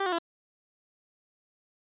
15% pulse tone with pitch steps, 392 / 363.6 / 337.3 Hz, G4 / F#4 / E4, 0 / -30 / +40 cents, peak -20 dBFS, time 0-0.186 s, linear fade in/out 5 ms, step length 62 ms, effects resampled to 8000 Hz

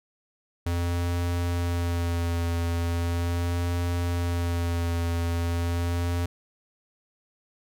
square tone with vibrato, 86 Hz, F2, 26 cents flat, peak -25 dBFS, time 0.66-6.26 s, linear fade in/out 5 ms, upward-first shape sine, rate 0.39 Hz, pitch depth 21 cents each way, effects none

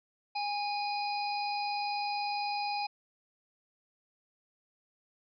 harmonic tone, 822 Hz, G#5, 18 cents flat, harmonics 1 / 3 / 5 / 6, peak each -32 / -40 / -43 / -41 dBFS, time 0.35-2.87 s, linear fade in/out 10 ms, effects none

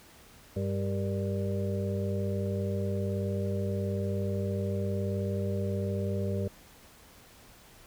harmonic tone with a mistuned harmonic, 98.5 Hz, G2, 9 cents sharp, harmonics 1 / 2 / 4 / 5 / 6, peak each -31 / -34 / -37 / -38 / -39 dBFS, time 0.56-6.48 s, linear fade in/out 5 ms, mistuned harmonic 5, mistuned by -70 cents, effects pink hiss -55 dBFS RMS until 7.86 s

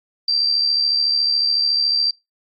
sine tone with amplitude modulation, 4699 Hz, D8, in tune, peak -13 dBFS, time 0.28-2.11 s, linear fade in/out 5 ms, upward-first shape sine, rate 73.9 Hz, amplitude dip 50%, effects noise-tail reverb RT60 0.2 s tail -22 dB re dry + AAC 48 kbps

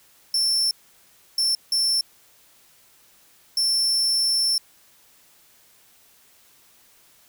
40% pulse tone bursts at uneven times, 5380 Hz, E8, 34 cents sharp, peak -18 dBFS, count 4, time 0.34-0.71 / 1.38-1.55 / 1.72-2.01 / 3.57-4.58 s, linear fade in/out 2 ms, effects white hiss -56 dBFS RMS until 7.28 s

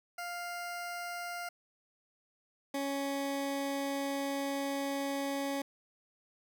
20% pulse tone pair in turn, 700 / 277.8 Hz, F5 / C#4, +4 / +4 cents, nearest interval octave + major third, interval 1600 cents, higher first, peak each -33 / -28 dBFS, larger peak second, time 0.18-1.49 / 2.74-5.62 s, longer second, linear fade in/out 5 ms, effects none

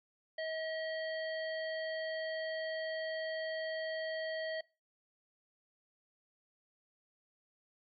harmonic tone, 638 Hz, D#5, 43 cents sharp, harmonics 1 / 3 / 5 / 7, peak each -37 / -42 / -49 / -50 dBFS, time 0.38-4.61 s, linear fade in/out 5 ms, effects noise-tail reverb RT60 0.3 s tail -23 dB re dry + MP3 48 kbps

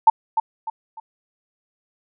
sine tone with echo, 891 Hz, A5, 22 cents sharp, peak -6 dBFS, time 0.07-0.1 s, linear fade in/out 5 ms, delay 300 ms, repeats 3, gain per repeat -9 dB, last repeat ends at 1 s, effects none

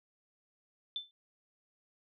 sine tone with exponential decay, 3532 Hz, A7, 6 cents sharp, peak -31 dBFS, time 0.96-1.11 s, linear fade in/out 1 ms, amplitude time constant 32 ms, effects none

